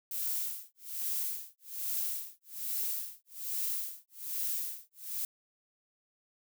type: noise with tremolo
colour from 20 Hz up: violet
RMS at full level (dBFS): -33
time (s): 0.11-5.25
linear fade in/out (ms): 2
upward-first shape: sine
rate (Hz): 1.2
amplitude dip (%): 100
effects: none